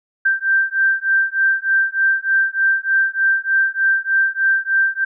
sine beating tone pair, 1568 / 1571.3 Hz, G6 / G6, 0 / +4 cents, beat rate 3.3 Hz, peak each -17 dBFS, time 0.25-5.05 s, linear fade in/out 10 ms, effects none

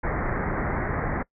pink low-pass noise, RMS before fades -27 dBFS, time 0.03-1.23 s, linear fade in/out 10 ms, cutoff 2100 Hz, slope 96 dB/octave, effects noise-tail reverb RT60 0.1 s tail -23 dB re dry

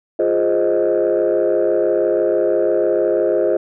sine chord, F minor seventh, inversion none, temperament equal, 349.2 / 415.3 / 523.3 / 622.3 Hz, F4 / Ab4 / C5 / Eb5, 0 / 0 / 0 / 0 cents, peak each -18 dBFS, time 0.19-3.57 s, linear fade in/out 5 ms, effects tanh soft clip ceiling -8 dBFS

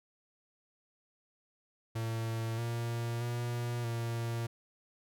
45% pulse tone with pitch steps, 113.5 / 117.4 / 119.8 / 116.5 Hz, A#2 / A#2 / A#2 / A#2, -46 / +13 / +48 / -1 cents, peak -33 dBFS, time 1.95-4.47 s, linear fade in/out 10 ms, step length 630 ms, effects none

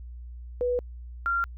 sine tone pair in turn, 491.8 / 1382.6 Hz, B4 / F6, -7 / -18 cents, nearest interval octave + tritone, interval 1789 cents, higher second, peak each -23 dBFS, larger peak neither, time 0.61-0.79 / 1.26-1.44 s, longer neither, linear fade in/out 0 ms, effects added 60 Hz sine -38 dBFS peak until 1.57 s

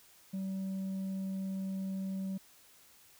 sine tone with tanh clipping, 191.6 Hz, G3, 39 cents flat, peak -35 dBFS, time 0.33-2.38 s, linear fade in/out 10 ms, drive 3 dB, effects white hiss -61 dBFS RMS until 3.19 s

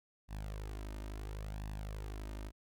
sawtooth tone with flanger, 51.91 Hz, G#1, in tune, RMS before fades -43 dBFS, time 0.28-2.52 s, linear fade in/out 50 ms, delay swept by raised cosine 1.1 to 3.3 ms, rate 0.72 Hz, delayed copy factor +0.65, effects none

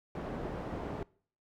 white low-pass noise, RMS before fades -39 dBFS, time 0.15-1.03 s, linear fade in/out 2 ms, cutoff 570 Hz, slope 12 dB/octave, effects noise-tail reverb RT60 0.5 s tail -23 dB re dry

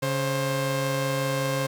sawtooth tone pair together, 138.85 / 530 Hz, C#3 / C5, +3 / +22 cents, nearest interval octave + major seventh, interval 2319 cents, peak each -23 dBFS, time 0.02-1.67 s, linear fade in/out 10 ms, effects none

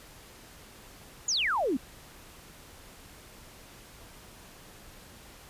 sine exponential sweep, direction down, 7220 to 233.1 Hz, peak -25 dBFS, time 1.28-1.77 s, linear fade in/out 5 ms, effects pink hiss -51 dBFS RMS until 5.49 s + resampled to 32000 Hz

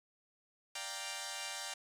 5% pulse chord, G minor seventh, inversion second, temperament equal, 587.3 / 698.5 / 784 / 932.3 Hz, D5 / F5 / G5 / Bb5, 0 / 0 / 0 / 0 cents, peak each -36 / -36 / -32 / -33 dBFS, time 0.75-1.74 s, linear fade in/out 5 ms, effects low-pass 10000 Hz 12 dB/octave + 10-bit

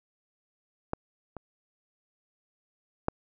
clicks, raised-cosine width 1 ms, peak -15 / -25 / -11 dBFS, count 3, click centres 0.934 / 1.367 / 3.084 s, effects none

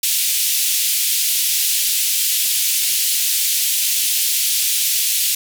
white band-pass noise, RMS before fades -18 dBFS, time 0.03-5.35 s, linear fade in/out 5 ms, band 2600 to 16000 Hz, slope 24 dB/octave, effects none

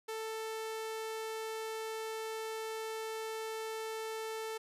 sawtooth tone, 442.2 Hz, A4, 9 cents sharp, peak -34 dBFS, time 0.08-4.58 s, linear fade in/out 10 ms, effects resampled to 32000 Hz

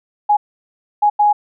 sine tone bursts at uneven times, 832 Hz, G#5, 3 cents sharp, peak -9 dBFS, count 3, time 0.29-0.37 / 1.02-1.1 / 1.19-1.33 s, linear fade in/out 10 ms, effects none

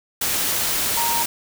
sine tone in noise, 932.3 Hz, A#5, in tune, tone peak -22 dBFS, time 0.97-1.23 s, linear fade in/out 5 ms, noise white, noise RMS -22 dBFS, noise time 0.21-1.26 s, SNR -3 dB, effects none

